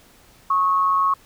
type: tone pair together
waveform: sine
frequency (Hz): 1100 / 1276.3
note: C#6 / D#6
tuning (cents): -14 / +44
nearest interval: minor third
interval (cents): 258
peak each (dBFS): -16 / -26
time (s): 0.5-1.14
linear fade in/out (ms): 5
effects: pink hiss -52 dBFS RMS until 1.25 s